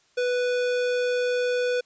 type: tone with hard clipping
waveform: sine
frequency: 493.9 Hz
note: B4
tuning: in tune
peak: -24 dBFS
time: 0.17-1.81 s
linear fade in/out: 10 ms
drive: 18 dB
effects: white hiss -63 dBFS RMS until 1.85 s + resampled to 16000 Hz